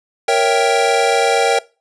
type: chord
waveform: square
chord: A# diminished seventh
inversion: none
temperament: equal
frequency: 466.2 / 554.4 / 659.3 / 784 Hz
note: A#4 / C#5 / E5 / G5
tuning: 0 / 0 / 0 / 0 cents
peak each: -17 / -20 / -21 / -17 dBFS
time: 0.28-1.59 s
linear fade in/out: 5 ms
effects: noise-tail reverb RT60 0.3 s tail -21 dB re dry + resampled to 22050 Hz